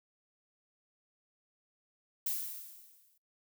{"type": "noise with exponential decay", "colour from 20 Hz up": "violet", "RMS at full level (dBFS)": -32, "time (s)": [2.26, 3.18], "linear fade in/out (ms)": 5, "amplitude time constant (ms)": 200, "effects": ["noise-tail reverb RT60 0.2 s tail -26 dB re dry"]}